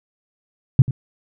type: tone with echo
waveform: sine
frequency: 130 Hz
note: C3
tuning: 11 cents flat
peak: -4 dBFS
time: 0.79-0.82 s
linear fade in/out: 2 ms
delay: 89 ms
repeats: 1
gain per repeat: -15 dB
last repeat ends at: 0.909 s
effects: none